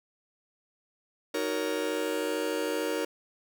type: chord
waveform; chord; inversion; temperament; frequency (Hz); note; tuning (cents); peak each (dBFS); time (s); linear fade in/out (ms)
45% pulse; D# minor seventh; none; just; 311.1 / 373.4 / 466.7 / 560; D#4 / F#4 / A#4 / C#5; 0 / +16 / +2 / +18; -34 / -36 / -32 / -35; 1.34-3.05; 5
effects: none

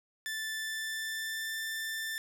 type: tone with pitch glide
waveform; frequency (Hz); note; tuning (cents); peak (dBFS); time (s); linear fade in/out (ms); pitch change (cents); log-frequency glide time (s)
sawtooth; 1760 to 1777.4; A6 to A6; 0 to +17; -31; 0.26-2.18; 0; +17; 0.54-1.54
effects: none

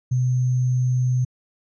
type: tone with sample-and-hold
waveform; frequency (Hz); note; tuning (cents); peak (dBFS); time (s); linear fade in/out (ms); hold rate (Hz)
sine; 125.7; B2; +31; -17; 0.11-1.25; 10; 6300
effects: resampled to 24000 Hz

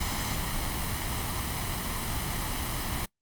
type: noise with comb filter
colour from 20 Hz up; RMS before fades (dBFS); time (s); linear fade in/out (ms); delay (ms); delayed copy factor
pink; -31; 0-3.06; 10; 0.98; +0.5
effects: noise-tail reverb RT60 0.1 s tail -21 dB re dry + Opus 48 kbps

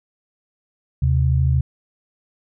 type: tone pair together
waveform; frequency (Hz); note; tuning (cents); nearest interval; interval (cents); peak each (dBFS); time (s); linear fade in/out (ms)
sine; 77.83 / 130.9; D#2 / C3; +1 / +1; major sixth; 900; -17; 1.02-1.61; 5
effects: none

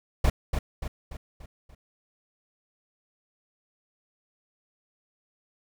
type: noise with echo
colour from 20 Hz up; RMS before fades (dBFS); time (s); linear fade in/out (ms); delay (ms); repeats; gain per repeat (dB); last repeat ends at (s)
brown; -20; 0.24-0.3; 5; 290; 5; -6; 1.75
effects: none

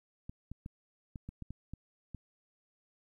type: clicks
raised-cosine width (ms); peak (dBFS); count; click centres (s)
5; -30; 9; 0.295 / 0.516 / 0.661 / 1.158 / 1.29 / 1.423 / 1.506 / 1.736 / 2.147
effects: 12-bit

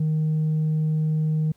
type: tone with tanh clipping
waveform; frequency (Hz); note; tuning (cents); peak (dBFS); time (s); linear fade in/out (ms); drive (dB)
triangle; 155.56; D#3; 0; -20; 0-1.52; 5; 6
effects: pink hiss -64 dBFS RMS until 1.56 s

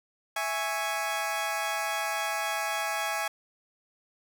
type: chord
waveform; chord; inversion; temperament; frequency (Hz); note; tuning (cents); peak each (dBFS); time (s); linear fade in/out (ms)
20% pulse; C# minor; first; equal; 659.3 / 830.6 / 1108.7; E5 / G#5 / C#6; 0 / 0 / 0; -29 / -26 / -31; 0.36-3.28; 5
effects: none

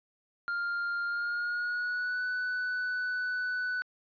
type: tone with pitch glide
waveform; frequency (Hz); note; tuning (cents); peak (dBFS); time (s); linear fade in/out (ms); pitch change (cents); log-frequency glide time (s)
triangle; 1400 to 1491.8; F6 to F#6; +4 to +14; -28; 0.48-3.82; 0; +110; 1.06-2.24
effects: resampled to 11025 Hz

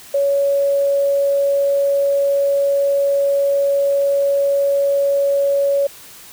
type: tone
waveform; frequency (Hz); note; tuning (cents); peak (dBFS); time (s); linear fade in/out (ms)
sine; 560; C#5; +18; -13; 0.14-5.87; 5
effects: white hiss -40 dBFS RMS until 6.32 s

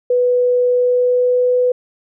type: tone with pitch glide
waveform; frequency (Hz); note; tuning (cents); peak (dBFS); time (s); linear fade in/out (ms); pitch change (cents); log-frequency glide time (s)
sine; 493.9 to 497.6; B4 to B4; 0 to +13; -11; 0.1-1.72; 5; +13; 0.68-1.57
effects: none

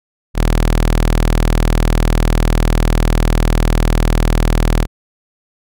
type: tone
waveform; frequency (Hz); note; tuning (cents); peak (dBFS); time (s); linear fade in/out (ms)
sawtooth; 40; D#1; +49; -7; 0.34-4.87; 50
effects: none

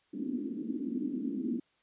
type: band-pass noise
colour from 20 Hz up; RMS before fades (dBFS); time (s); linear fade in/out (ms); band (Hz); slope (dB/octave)
white; -35; 0.13-1.6; 10; 220 to 310; 48
effects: white hiss -71 dBFS RMS until 1.82 s + resampled to 8000 Hz

